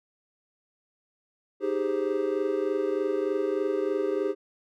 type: chord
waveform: triangle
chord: Ab major seventh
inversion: second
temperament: equal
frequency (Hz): 311.1 / 392 / 415.3 / 523.3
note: Eb4 / G4 / Ab4 / C5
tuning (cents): 0 / 0 / 0 / 0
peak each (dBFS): -31 / -26 / -28 / -31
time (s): 1.6-4.35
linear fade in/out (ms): 50
effects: none